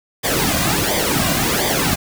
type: noise with flanger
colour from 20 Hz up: pink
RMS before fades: -18 dBFS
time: 0.23-1.96 s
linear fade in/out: 20 ms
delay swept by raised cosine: 0.72 to 2.32 ms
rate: 1.4 Hz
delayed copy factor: -0.75
effects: none

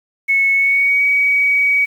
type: tone with pitch glide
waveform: sine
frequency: 2200 to 2263 Hz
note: C#7 to C#7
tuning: -14 to +35 cents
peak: -11 dBFS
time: 0.28-1.86 s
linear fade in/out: 20 ms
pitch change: +49 cents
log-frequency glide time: 0.53-1.05 s
effects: 7-bit

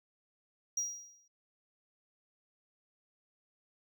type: tone with exponential decay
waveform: triangle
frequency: 5730 Hz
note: F8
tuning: 44 cents sharp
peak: -28 dBFS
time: 0.77-1.28 s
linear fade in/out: 5 ms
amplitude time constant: 110 ms
effects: none

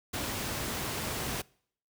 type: noise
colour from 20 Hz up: pink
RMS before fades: -34 dBFS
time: 0.13-1.42 s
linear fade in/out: 10 ms
effects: noise-tail reverb RT60 0.6 s tail -25 dB re dry + high-pass 60 Hz 12 dB/octave

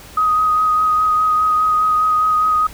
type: tone with vibrato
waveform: sine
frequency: 1253 Hz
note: D#6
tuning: 12 cents sharp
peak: -12 dBFS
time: 0.17-2.67 s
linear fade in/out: 5 ms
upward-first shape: sine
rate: 4.9 Hz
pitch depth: 14 cents each way
effects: added 60 Hz sine -43 dBFS peak until 2.73 s + pink hiss -39 dBFS RMS until 2.73 s

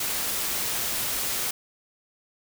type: noise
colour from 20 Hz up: white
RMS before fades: -28 dBFS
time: 0-1.51 s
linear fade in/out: 5 ms
effects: none

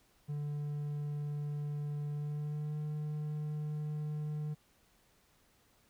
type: tone with pitch glide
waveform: triangle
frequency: 146.83 to 150.87 Hz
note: D3 to D3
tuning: 0 to +47 cents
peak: -33 dBFS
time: 0.28-4.55 s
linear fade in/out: 20 ms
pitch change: +47 cents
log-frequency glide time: 2.1-2.81 s
effects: pink hiss -69 dBFS RMS until 5.89 s

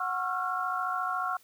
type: tone cluster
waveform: sine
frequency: 736 / 1094 / 1351 / 1405 Hz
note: F#5 / C#6 / E6 / F6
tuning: -9 / -23 / +42 / +10 cents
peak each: -34 / -33 / -33 / -36 dBFS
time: 0-1.37 s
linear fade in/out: 5 ms
effects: white hiss -61 dBFS RMS until 1.43 s

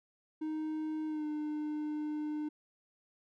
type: tone with pitch glide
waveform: triangle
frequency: 311.1 to 301.9 Hz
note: D#4 to D4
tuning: 0 to +48 cents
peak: -32 dBFS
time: 0.41-2.49 s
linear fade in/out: 10 ms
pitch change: -52 cents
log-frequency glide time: 1.07-1.26 s
effects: none

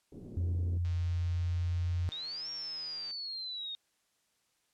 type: low-pass noise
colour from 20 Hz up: white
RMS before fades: -47 dBFS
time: 0.12-0.78 s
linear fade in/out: 2 ms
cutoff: 350 Hz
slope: 24 dB/octave
type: tone with pitch glide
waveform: sine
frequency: 87.31 to 88.17 Hz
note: F2 to F2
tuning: 0 to +17 cents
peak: -29 dBFS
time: 0.37-2.09 s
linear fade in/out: 0 ms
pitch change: +17 cents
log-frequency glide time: 0.82-1.88 s
type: click train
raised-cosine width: 0.2 ms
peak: -37 dBFS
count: 349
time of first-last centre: 0.85-3.11 s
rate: 154 Hz
type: exponential two-way sweep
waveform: sine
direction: up then down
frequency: 3609 to 5588 to 3683 Hz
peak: -37 dBFS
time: 2.12-3.75 s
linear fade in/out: 0 ms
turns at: 2.5 s
effects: white hiss -75 dBFS RMS until 4.73 s + low-pass 10000 Hz 12 dB/octave

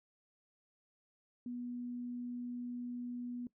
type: tone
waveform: sine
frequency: 243.9 Hz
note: B3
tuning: 21 cents flat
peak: -39 dBFS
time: 1.46-3.47 s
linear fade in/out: 2 ms
effects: noise-tail reverb RT60 0.1 s tail -19 dB re dry

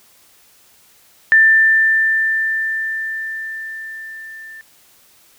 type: tone with level ramp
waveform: sine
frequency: 1780 Hz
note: A6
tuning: 20 cents sharp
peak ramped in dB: -6 to -33 dBFS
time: 1.32-4.61 s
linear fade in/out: 0 ms
effects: white hiss -51 dBFS RMS until 5.38 s

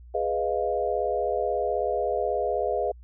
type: chord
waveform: sine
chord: F half-diminished seventh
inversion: first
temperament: equal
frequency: 415.3 / 493.9 / 622.3 / 698.5 Hz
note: Ab4 / Cb5 / Eb5 / F5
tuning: 0 / 0 / 0 / 0 cents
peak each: -29 dBFS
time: 0.14-2.92 s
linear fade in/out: 10 ms
effects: added 60 Hz sine -44 dBFS peak until 3.03 s

